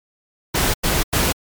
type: noise bursts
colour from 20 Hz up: pink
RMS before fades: -18 dBFS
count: 3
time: 0.54-1.326 s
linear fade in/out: 10 ms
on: 200 ms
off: 93 ms
effects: MP3 96 kbps